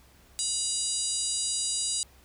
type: harmonic tone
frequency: 963 Hz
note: B5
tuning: 44 cents flat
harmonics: 3 / 4 / 5 / 6 / 7 / 8 / 9 / 10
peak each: -43 / -36 / -34 / -42 / -36 / -32 / -38 / -34 dBFS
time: 0.39-2.03 s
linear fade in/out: 0 ms
effects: added 66 Hz sine -58 dBFS peak until 2.24 s + pink hiss -59 dBFS RMS until 2.24 s